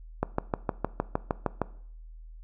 click train, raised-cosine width 1 ms, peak -11 dBFS, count 10, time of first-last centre 0.23-1.617 s, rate 6.49 Hz, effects noise-tail reverb RT60 0.6 s tail -19 dB re dry + added 40 Hz sine -43 dBFS peak until 2.43 s

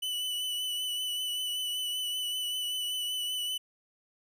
45% pulse tone with vibrato, 2982 Hz, F#7, 13 cents sharp, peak -31 dBFS, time 0.02-3.58 s, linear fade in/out 10 ms, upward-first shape triangle, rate 5.2 Hz, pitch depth 28 cents each way, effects none

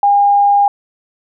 sine tone, 810 Hz, G#5, 43 cents flat, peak -7 dBFS, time 0.03-0.68 s, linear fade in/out 2 ms, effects none

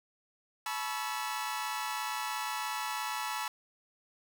sawtooth tone cluster, 862 / 979 / 1110 / 1326 Hz, A5 / B5 / C#6 / E6, -36 / -15 / +2 / +10 cents, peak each -34 / -35 / -39 / -36 dBFS, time 0.66-3.48 s, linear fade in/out 2 ms, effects none

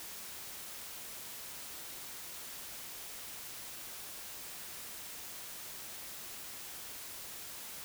silence, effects white hiss -46 dBFS RMS until 7.84 s

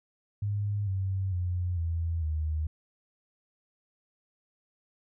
sine tone with pitch steps, 102.5 / 95.64 / 89.23 / 83.26 / 77.68 Hz, G#2 / G2 / F2 / E2 / D#2, -22 / -42 / +38 / +18 / -2 cents, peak -27 dBFS, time 0.42-2.67 s, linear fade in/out 5 ms, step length 450 ms, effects none

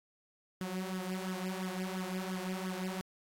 sawtooth tone with flanger, 186.1 Hz, F#3, 10 cents sharp, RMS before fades -38 dBFS, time 0.61-3.01 s, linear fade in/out 0 ms, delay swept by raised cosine 0.59 to 4.99 ms, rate 2.9 Hz, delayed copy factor +0.6, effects AAC 48 kbps

